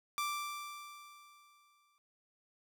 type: tone with exponential decay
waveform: sawtooth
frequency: 1174.7 Hz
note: D6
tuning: in tune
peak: -29 dBFS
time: 0.18-1.98 s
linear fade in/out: 0 ms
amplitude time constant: 390 ms
effects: none